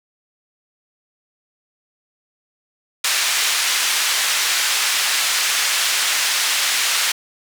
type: band-pass noise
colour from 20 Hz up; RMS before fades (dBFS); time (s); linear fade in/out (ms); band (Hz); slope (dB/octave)
pink; -19; 3.04-7.12; 5; 1800 to 9500; 12
effects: none